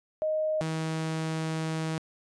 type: tone pair in turn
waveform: sine / sawtooth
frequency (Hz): 622.3 / 159.76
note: D#5 / D#3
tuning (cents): 0 / +46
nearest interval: 2 octaves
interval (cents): 2354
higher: first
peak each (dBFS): -25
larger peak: neither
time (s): 0.22-0.61 / 0.61-1.98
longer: second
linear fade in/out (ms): 0
effects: resampled to 22050 Hz